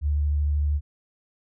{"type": "tone with vibrato", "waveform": "sine", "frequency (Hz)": 73.42, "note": "D2", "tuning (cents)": 0, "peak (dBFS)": -20, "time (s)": [0.01, 0.81], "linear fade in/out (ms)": 50, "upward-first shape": "sine", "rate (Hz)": 13, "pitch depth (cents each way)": 15, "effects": []}